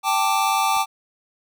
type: chord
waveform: square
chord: G suspended second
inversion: none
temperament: just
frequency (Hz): 784 / 882 / 1176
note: G5 / A5 / D6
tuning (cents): 0 / +4 / +2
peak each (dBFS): -23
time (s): 0.03-0.86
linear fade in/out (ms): 50
type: noise with exponential growth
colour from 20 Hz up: pink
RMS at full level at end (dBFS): -41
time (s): 0.66-0.77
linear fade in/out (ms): 0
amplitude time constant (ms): 22
effects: none